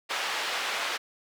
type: band-pass noise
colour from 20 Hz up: white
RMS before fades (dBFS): -31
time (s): 0.09-0.98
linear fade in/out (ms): 20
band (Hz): 600 to 3000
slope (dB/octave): 12
effects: none